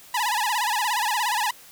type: tone with vibrato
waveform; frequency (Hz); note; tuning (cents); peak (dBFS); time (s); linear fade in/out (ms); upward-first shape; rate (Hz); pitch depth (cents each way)
sawtooth; 911; A#5; -40; -18; 0.14-1.51; 5; sine; 17; 170
effects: white hiss -48 dBFS RMS until 1.71 s